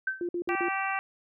sine tone with exponential decay, 1545 Hz, G6, 26 cents flat, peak -23 dBFS, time 0.07-0.28 s, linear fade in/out 5 ms, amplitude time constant 45 ms
sine tone bursts, 349.2 Hz, F4, in tune, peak -28 dBFS, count 4, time 0.21-0.685 s, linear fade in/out 2 ms, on 79 ms, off 53 ms
harmonic tone, 388.4 Hz, G4, 16 cents flat, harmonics 2 / 3 / 4 / 5 / 6 / 7, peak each -32 / -34 / -35 / -36 / -37 / -37 dBFS, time 0.49-0.99 s, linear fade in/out 0 ms
effects none

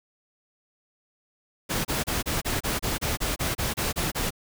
pink noise bursts, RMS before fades -27 dBFS, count 14, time 1.69-4.307 s, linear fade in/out 20 ms, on 160 ms, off 29 ms, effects none

